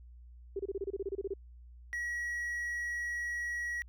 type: tone bursts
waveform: sine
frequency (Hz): 392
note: G4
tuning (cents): 0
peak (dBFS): -32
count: 13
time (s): 0.56-1.338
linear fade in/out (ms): 5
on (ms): 34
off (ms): 28
type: tone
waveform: triangle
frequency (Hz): 1916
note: A#6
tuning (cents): +47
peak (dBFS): -32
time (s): 1.93-3.82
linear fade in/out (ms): 0
effects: added 60 Hz sine -50 dBFS peak until 3.88 s